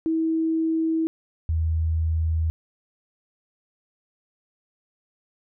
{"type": "tone pair in turn", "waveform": "sine", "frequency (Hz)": [323, 80.59], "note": ["E4", "E2"], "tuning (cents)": [-35, -39], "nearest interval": "2 octaves", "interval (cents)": 2404, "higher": "first", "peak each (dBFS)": -20, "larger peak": "neither", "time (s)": [[0.06, 1.07], [1.49, 2.5]], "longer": "neither", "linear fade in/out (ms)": 0, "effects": []}